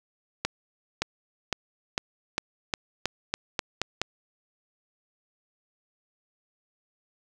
accelerating click train, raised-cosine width 0.2 ms, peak -8 dBFS, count 11, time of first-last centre 0.45-4.016 s, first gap 570 ms, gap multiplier 0.89, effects none

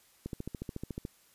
click train, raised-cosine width 3 ms, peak -24 dBFS, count 12, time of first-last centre 0.26-1.051 s, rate 13.9 Hz, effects white hiss -64 dBFS RMS until 1.34 s + resampled to 32000 Hz

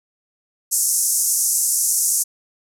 white band-pass noise, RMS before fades -19 dBFS, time 0.71-2.24 s, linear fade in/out 20 ms, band 5800 to 12000 Hz, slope 48 dB/octave, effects none

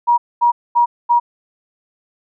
sine tone bursts, 954 Hz, A#5, 40 cents sharp, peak -9 dBFS, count 4, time 0.07-1.2 s, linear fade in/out 20 ms, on 110 ms, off 230 ms, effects none

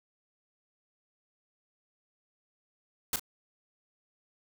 white noise with echo, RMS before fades -29 dBFS, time 3.13-3.16 s, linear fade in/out 2 ms, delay 36 ms, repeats 1, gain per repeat -11 dB, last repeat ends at 3.196 s, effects none

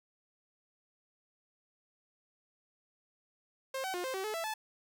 sawtooth tone with pitch steps, 531 / 760 / 356.6 / 523 / 382.2 / 428.9 / 663 / 868 Hz, C5 / F#5 / F4 / C5 / G4 / A4 / E5 / A5, +25 / +46 / +36 / -1 / -44 / -44 / +10 / -24 cents, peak -31 dBFS, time 3.74-4.54 s, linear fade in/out 5 ms, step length 100 ms, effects none

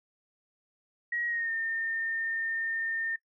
sine tone with pitch glide, 1900 to 1816.3 Hz, A#6 to A#6, +33 to -45 cents, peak -29 dBFS, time 1.12-3.16 s, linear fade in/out 5 ms, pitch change -78 cents, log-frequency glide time 1.27-1.52 s, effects noise-tail reverb RT60 0.1 s tail -22 dB re dry

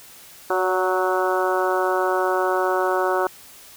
harmonic tone with a mistuned harmonic, 185 Hz, F#3, in tune, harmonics 2 / 3 / 4 / 5 / 6 / 7 / 8, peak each -23 / -25 / -26 / -27 / -28 / -28 / -29 dBFS, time 0.5-3.27 s, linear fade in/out 2 ms, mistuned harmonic 3, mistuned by +23 cents, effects white hiss -45 dBFS RMS until 3.76 s

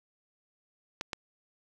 clicks, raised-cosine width 0.2 ms, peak -16 dBFS, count 2, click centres 1.011 / 1.132 s, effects 9-bit

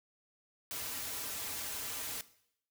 white noise with comb filter, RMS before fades -40 dBFS, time 0.71-2.21 s, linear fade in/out 0 ms, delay 5.5 ms, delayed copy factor -0.65, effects noise-tail reverb RT60 0.7 s tail -17 dB re dry

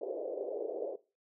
pink band-pass noise, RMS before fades -38 dBFS, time 0.01-0.96 s, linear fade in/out 5 ms, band 380 to 600 Hz, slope 48 dB/octave, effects noise-tail reverb RT60 0.3 s tail -18 dB re dry

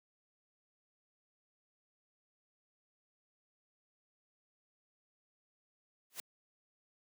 white noise with exponential growth, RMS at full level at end -38 dBFS, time 6.1-6.2 s, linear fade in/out 1 ms, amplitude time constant 20 ms, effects high-pass 200 Hz 12 dB/octave

